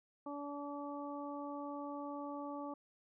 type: harmonic tone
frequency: 287.4 Hz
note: D4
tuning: 37 cents flat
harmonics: 1 / 2 / 3 / 4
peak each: -44 / -47 / -48 / -49 dBFS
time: 0.26-2.74 s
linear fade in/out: 5 ms
effects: none